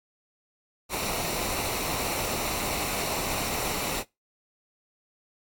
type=noise with comb filter; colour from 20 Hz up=pink; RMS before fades=-30 dBFS; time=0.89-4.04 s; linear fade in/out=50 ms; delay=0.61 ms; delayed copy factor=-0.5; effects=noise-tail reverb RT60 0.2 s tail -21 dB re dry + AAC 64 kbps